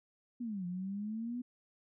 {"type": "exponential two-way sweep", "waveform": "sine", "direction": "down then up", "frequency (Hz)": [250.3, 174.61, 250.3], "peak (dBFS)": -36, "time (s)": [0.4, 1.42], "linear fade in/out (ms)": 10, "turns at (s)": 0.66, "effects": []}